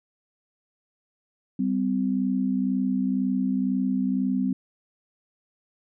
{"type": "tone pair together", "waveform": "sine", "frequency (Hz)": [194.7, 256.7], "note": ["G3", "C4"], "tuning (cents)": [-12, -33], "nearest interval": "perfect fourth", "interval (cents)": 479, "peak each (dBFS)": [-25, -24], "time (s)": [1.59, 4.53], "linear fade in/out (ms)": 5, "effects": []}